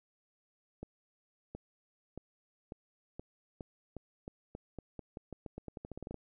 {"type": "accelerating click train", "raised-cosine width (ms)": 2, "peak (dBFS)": -29, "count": 24, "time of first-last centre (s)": [0.83, 6.143], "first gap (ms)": 720, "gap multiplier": 0.87, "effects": []}